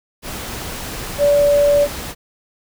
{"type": "tone in noise", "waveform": "sine", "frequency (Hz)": 577, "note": "D5", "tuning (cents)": -31, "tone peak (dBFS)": -10, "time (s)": [1.18, 1.88], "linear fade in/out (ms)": 50, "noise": "pink", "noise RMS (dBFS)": -28, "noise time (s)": [0.22, 2.15], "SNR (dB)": 15, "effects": []}